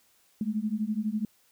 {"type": "beating tone pair", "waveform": "sine", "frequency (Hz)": [208.3, 220.3], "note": ["G#3", "A3"], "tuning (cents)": [5, 2], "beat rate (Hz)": 12, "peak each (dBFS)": -30, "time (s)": [0.41, 1.25], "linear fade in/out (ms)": 2, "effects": ["white hiss -65 dBFS RMS until 1.51 s"]}